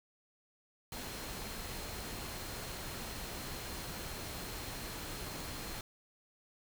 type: tone in noise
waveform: sine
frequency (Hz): 4186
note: C8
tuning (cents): 0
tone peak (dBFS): -54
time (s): 0.92-5.81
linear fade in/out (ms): 2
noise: pink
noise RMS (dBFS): -43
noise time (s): 0.92-5.81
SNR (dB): -14
effects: none